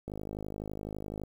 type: click train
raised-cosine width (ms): 2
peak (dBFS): -25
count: 61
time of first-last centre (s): 0.08-1.236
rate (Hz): 51.9
effects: 9-bit